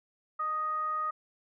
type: tone with frequency modulation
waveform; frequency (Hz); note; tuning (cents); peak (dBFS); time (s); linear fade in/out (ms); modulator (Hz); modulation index
sine; 1244.5; D#6; 0; -29; 0.39-1.11; 10; 632; 0.23
effects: none